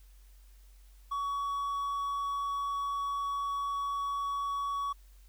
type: tone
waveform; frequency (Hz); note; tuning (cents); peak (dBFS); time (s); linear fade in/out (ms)
triangle; 1126; C#6; +27; -29; 1.11-4.93; 10
effects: added 47 Hz sine -53 dBFS peak until 5.28 s + white hiss -67 dBFS RMS until 5.28 s